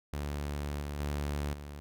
sawtooth tone with level steps, 72.6 Hz, D2, 19 cents flat, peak -30 / -32 / -28 / -38 dBFS, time 0.13-1.8 s, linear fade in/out 0 ms, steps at 0.81 / 0.99 / 1.53 s, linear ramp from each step 5 ms, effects none

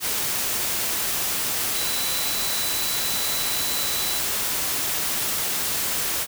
sine tone in noise, 3976 Hz, B7, 11 cents sharp, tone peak -30 dBFS, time 1.73-4.22 s, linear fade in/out 50 ms, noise white, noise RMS -25 dBFS, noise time 0-6.27 s, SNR -8 dB, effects none

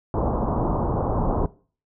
pink low-pass noise, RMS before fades -23 dBFS, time 0.14-1.46 s, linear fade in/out 2 ms, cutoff 1100 Hz, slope 48 dB/octave, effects noise-tail reverb RT60 0.4 s tail -20 dB re dry

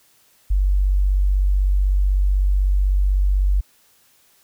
sine tone, 48.01 Hz, G1, 35 cents flat, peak -14 dBFS, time 0.5-3.61 s, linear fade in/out 10 ms, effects white hiss -57 dBFS RMS until 4.43 s

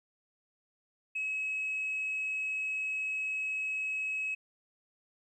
sine tone, 2566 Hz, E7, 47 cents flat, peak -30 dBFS, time 1.15-4.35 s, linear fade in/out 10 ms, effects tanh soft clip ceiling -28 dBFS + 12-bit

